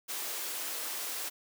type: high-pass noise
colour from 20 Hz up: white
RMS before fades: -37 dBFS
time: 0.08-1.3 s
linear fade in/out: 20 ms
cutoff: 290 Hz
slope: 24 dB/octave
effects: none